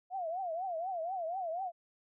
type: tone with vibrato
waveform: sine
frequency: 704 Hz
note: F5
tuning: 14 cents sharp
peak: -34 dBFS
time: 0.1-1.72 s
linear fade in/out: 50 ms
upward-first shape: triangle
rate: 4.1 Hz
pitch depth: 200 cents each way
effects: none